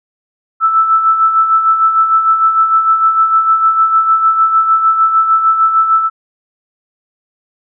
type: tone with tremolo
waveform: sine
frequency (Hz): 1318.5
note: E6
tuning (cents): 0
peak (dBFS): -5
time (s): 0.6-6.1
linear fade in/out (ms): 50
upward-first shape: sine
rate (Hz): 6.6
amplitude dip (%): 55
effects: none